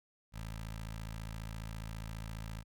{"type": "tone with notch filter", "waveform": "15% pulse", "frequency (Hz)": 54.7, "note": "A1", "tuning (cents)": -9, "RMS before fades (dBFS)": -43, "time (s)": [0.32, 2.64], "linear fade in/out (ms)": 50, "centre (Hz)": 370, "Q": 0.53, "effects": []}